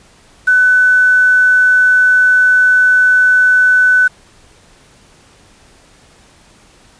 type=tone with quantisation; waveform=sine; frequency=1500 Hz; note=F#6; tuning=23 cents sharp; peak=-6 dBFS; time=0.47-4.08 s; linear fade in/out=10 ms; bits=5; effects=pink hiss -46 dBFS RMS until 6.99 s + resampled to 22050 Hz